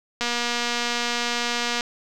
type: click train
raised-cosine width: 0.2 ms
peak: -8 dBFS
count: 383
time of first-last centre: 0.21-1.808 s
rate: 239 Hz
effects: none